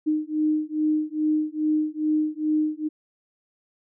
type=beating tone pair; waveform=sine; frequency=306.1 / 308.5 Hz; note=D#4 / D#4; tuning=-28 / -15 cents; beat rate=2.4 Hz; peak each=-24 dBFS; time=0.06-2.89 s; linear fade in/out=20 ms; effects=none